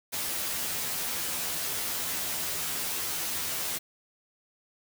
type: noise with comb filter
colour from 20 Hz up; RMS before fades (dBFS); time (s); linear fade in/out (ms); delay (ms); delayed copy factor
white; -32; 0.12-3.79; 20; 12; +0.95
effects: none